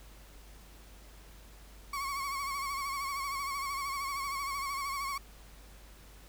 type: tone with vibrato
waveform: 35% pulse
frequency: 1108.7 Hz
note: C#6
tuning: in tune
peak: -32 dBFS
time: 1.93-5.18 s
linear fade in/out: 5 ms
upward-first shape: sine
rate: 13 Hz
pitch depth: 56 cents each way
effects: added 50 Hz sine -52 dBFS peak until 6.28 s + pink hiss -57 dBFS RMS until 6.28 s